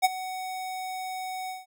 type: tone with ADSR envelope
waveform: square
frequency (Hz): 747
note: F#5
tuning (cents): +16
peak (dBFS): -16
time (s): 0.02-1.66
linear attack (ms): 28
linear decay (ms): 26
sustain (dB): -17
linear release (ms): 170
effects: none